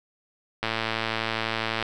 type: click train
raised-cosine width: 0.3 ms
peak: -10 dBFS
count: 135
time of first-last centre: 0.63-1.826 s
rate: 112 Hz
effects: none